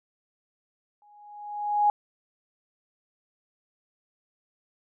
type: tone with exponential growth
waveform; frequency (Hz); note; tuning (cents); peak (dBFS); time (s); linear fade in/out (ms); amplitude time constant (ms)
sine; 830; G#5; -1; -16; 1.02-1.9; 1; 190
effects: none